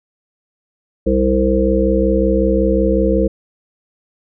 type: harmonic tone with a mistuned harmonic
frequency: 65.41 Hz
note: C2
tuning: in tune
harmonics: 1 / 3 / 5 / 7 / 8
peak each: -18 / -18 / -18 / -18 / -18 dBFS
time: 1.06-3.28 s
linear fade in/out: 10 ms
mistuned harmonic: 1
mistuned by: -120 cents
effects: none